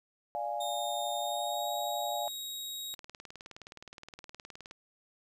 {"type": "chord", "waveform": "sine", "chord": "D diminished", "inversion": "none", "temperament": "equal", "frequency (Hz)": [587.3, 698.5, 830.6], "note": ["D5", "F5", "Ab5"], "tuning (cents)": [0, 0, 0], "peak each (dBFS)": [-38, -36, -36], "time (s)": [0.35, 2.28], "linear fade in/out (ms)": 0}
{"type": "tone with pitch glide", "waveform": "sawtooth", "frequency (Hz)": [3675, 3791], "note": ["A#7", "A#7"], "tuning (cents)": [-25, 28], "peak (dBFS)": -35, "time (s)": [0.6, 2.95], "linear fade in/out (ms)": 10, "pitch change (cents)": 53, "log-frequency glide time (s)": [1.16, 1.7]}
{"type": "click train", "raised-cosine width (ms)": 0.2, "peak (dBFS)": -29, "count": 35, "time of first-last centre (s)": [2.94, 4.711], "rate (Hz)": 19.2}
{"effects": ["11-bit"]}